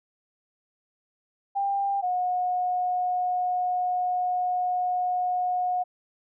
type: tone pair in turn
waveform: sine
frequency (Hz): 795 / 725.2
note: G5 / F#5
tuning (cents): +24 / -35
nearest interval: major second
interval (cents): 159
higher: first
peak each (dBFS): -23 / -23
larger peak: neither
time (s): 1.55-2.02 / 2.02-5.84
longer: second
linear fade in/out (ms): 20
effects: none